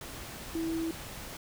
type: tone in noise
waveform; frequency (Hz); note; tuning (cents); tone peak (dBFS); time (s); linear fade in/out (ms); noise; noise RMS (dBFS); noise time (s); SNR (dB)
sine; 326.9; E4; -14; -30; 0.55-0.91; 2; pink; -43; 0.01-1.37; +10
effects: none